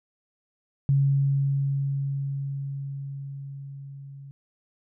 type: tone with level ramp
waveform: sine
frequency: 138.59 Hz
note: C#3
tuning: in tune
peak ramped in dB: -17 to -40 dBFS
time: 0.89-4.31 s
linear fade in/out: 0 ms
effects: none